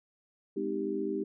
sine chord, Ab major seventh, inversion none, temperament equal with one note detuned, 207.7 / 256.5 / 311.1 / 392 Hz, Ab3 / C4 / Eb4 / G4, 0 / -34 / 0 / 0 cents, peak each -38 / -39 / -35 / -33 dBFS, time 0.56-1.24 s, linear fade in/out 10 ms, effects none

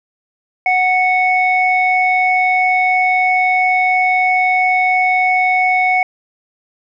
sine tone pair together, 739 / 2214 Hz, F#5 / C#7, -2 / -3 cents, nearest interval octave + perfect fifth, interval 1899 cents, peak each -13 dBFS, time 0.66-6.03 s, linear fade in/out 2 ms, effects tanh soft clip ceiling -3 dBFS

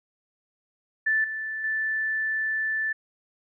sine tone with level steps, 1758 Hz, A6, 2 cents flat, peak -20 / -29 / -24 dBFS, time 1.06-2.93 s, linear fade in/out 10 ms, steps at 1.24 / 1.64 s, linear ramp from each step 2 ms, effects none

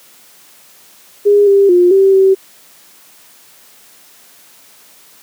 sine tone with pitch steps, 408.9 / 397.1 / 354.8 / 388 / 384.1 Hz, G#4 / G4 / F4 / G4 / G4, -27 / +22 / +27 / -18 / -35 cents, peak -5 dBFS, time 1.25-2.35 s, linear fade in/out 20 ms, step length 220 ms, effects white hiss -44 dBFS RMS until 5.22 s + high-pass 150 Hz 12 dB/octave

